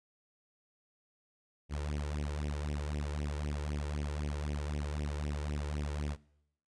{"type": "tone with flanger", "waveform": "sawtooth", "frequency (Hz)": 73.7, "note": "D2", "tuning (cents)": 7, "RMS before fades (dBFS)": -36, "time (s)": [1.69, 6.17], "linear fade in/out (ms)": 50, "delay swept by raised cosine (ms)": [0.34, 2.24], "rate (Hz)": 3.9, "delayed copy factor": 0.85, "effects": ["noise-tail reverb RT60 0.8 s tail -23 dB re dry", "resampled to 22050 Hz"]}